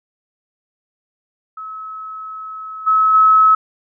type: tone with level steps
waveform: sine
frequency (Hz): 1290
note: E6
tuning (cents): -38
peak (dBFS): -27 / -10 / -7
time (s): 1.57-3.55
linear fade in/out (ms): 5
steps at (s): 2.86 / 3.13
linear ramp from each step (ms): 20
effects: none